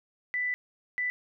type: tone bursts at uneven times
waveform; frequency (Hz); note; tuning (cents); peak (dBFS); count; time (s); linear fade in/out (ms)
sine; 1986; B6; +9; -27; 2; 0.34-0.54 / 0.98-1.1; 0
effects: none